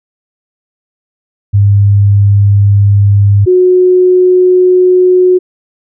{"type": "tone pair in turn", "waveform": "sine", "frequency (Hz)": [101, 365.4], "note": ["G#2", "F#4"], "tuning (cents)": [-48, -22], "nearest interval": "octave + minor seventh", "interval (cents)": 2226, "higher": "second", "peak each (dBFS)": -3, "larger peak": "neither", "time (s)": [[1.53, 3.46], [3.46, 5.39]], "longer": "neither", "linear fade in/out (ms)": 20, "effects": []}